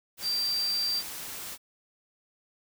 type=tone in noise; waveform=sine; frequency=4700 Hz; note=D8; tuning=1 cent sharp; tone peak=-26 dBFS; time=0.22-1.03 s; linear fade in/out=50 ms; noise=white; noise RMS=-39 dBFS; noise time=0.17-1.58 s; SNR=+10 dB; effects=none